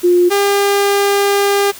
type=tone pair in turn; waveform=sine / sawtooth; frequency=353.8 / 401.7 Hz; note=F4 / G4; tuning=+23 / +42 cents; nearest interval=major second; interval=219 cents; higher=second; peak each=-7 dBFS; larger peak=neither; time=0.03-0.3 / 0.3-1.72 s; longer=second; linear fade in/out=20 ms; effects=white hiss -34 dBFS RMS until 1.79 s